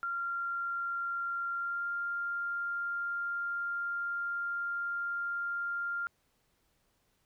sine tone with pitch glide, 1384 to 1396 Hz, F6 to F6, -16 to -1 cents, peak -32 dBFS, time 0.03-6.07 s, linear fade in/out 0 ms, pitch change +15 cents, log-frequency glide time 1.57-1.87 s, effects pink hiss -74 dBFS RMS until 7.25 s

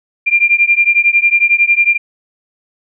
sine beating tone pair, 2384 / 2395 Hz, D7 / D7, +25 / +33 cents, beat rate 11 Hz, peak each -11 dBFS, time 0.26-1.98 s, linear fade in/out 20 ms, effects none

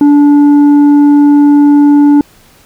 sine tone with tanh clipping, 289.9 Hz, D4, 22 cents flat, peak -3 dBFS, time 0.01-2.21 s, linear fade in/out 2 ms, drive 5 dB, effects pink hiss -43 dBFS RMS until 2.65 s

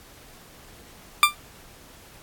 20% pulse tone with exponential decay, 1186 Hz, D6, 17 cents sharp, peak -4 dBFS, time 1.23-1.35 s, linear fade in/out 1 ms, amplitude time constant 25 ms, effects pink hiss -49 dBFS RMS until 2.22 s + AAC 64 kbps

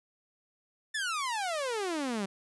sawtooth exponential sweep, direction down, 1801 to 188.1 Hz, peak -27 dBFS, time 0.94-2.26 s, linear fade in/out 10 ms, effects resampled to 24000 Hz

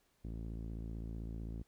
sawtooth tone with low-pass filter, 55.7 Hz, A1, 22 cents sharp, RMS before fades -43 dBFS, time 0.24-1.63 s, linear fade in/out 10 ms, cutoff 290 Hz, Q 1.2, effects pink hiss -75 dBFS RMS until 1.67 s

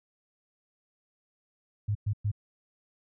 sine tone bursts, 103.83 Hz, G#2, in tune, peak -25 dBFS, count 3, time 1.88-2.316 s, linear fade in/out 10 ms, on 72 ms, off 110 ms, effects none

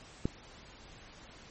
click, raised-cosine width 3 ms, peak -16 dBFS, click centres 0.255 s, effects pink hiss -53 dBFS RMS until 1.5 s + MP3 32 kbps

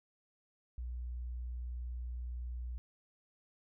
sine tone, 60.8 Hz, B1, 26 cents flat, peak -38 dBFS, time 0.78-2.78 s, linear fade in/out 0 ms, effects none

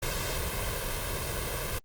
pink noise with comb filter, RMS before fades -32 dBFS, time 0.02-1.79 s, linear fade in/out 10 ms, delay 1.9 ms, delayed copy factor +0.65, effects Opus 48 kbps

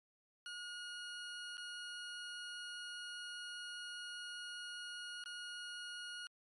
20% pulse tone with dropouts, 1441 Hz, F#6, 46 cents flat, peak -40 dBFS, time 0.46-6.27 s, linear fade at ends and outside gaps 1 ms, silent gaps 1.571-1.579 / 5.239-5.258 s, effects low-pass 12000 Hz 12 dB/octave + MP3 48 kbps

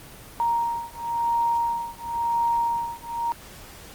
sine beating tone pair, 934 / 934.96 Hz, A#5 / A#5, +3 / +5 cents, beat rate 0.96 Hz, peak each -25 dBFS, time 0.4-3.32 s, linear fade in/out 0 ms, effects pink hiss -44 dBFS RMS until 3.94 s + Opus 24 kbps

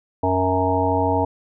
harmonic tone, 92.9 Hz, F#2, 7 cents sharp, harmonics 1 / 3 / 5 / 7 / 9 / 10, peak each -24 / -24 / -24 / -24 / -24 / -24 dBFS, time 0.23-1.25 s, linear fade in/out 5 ms, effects none

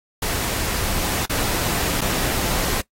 pink noise with dropouts, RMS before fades -23 dBFS, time 0.22-2.81 s, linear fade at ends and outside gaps 5 ms, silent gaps 1.256-1.295 / 2.01-2.014 s, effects noise-tail reverb RT60 0.1 s tail -19 dB re dry + AAC 48 kbps

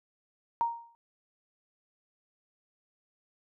sine tone with exponential decay, 932.3 Hz, A#5, in tune, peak -22 dBFS, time 0.61-0.95 s, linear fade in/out 0 ms, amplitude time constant 72 ms, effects none

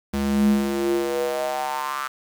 square tone with high-pass filter sweep, 69.3 Hz, C#2, in tune, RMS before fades -23 dBFS, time 0.13-2.08 s, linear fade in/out 10 ms, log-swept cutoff 140 to 1300 Hz, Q 5.5, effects 7-bit

